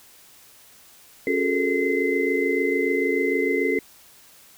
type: tone cluster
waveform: sine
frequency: 276.1 / 364.3 / 421.4 / 448.2 / 2057 Hz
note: C#4 / F#4 / G#4 / A4 / C7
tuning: -7 / -27 / +25 / +32 / -30 cents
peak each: -26 dBFS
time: 1.27-3.79 s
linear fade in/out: 2 ms
effects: white hiss -51 dBFS RMS until 4.57 s